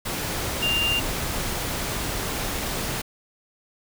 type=tone in noise; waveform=sine; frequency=2794 Hz; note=F7; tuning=in tune; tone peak=-21 dBFS; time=0.62-1 s; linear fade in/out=10 ms; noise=pink; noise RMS=-28 dBFS; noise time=0.05-3.02 s; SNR=+4 dB; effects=none